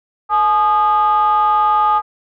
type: ring-modulated tone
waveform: triangle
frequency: 190.9 Hz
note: G3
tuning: 46 cents flat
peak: -5 dBFS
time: 0.29-2.02 s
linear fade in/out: 50 ms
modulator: 1040 Hz
effects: tanh soft clip ceiling -4 dBFS